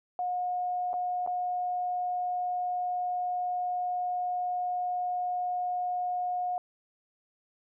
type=tone with dropouts; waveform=sine; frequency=721 Hz; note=F#5; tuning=45 cents flat; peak=-28 dBFS; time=0.19-6.58 s; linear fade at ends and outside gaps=1 ms; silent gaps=0.932-0.939 / 1.264-1.274 s; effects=none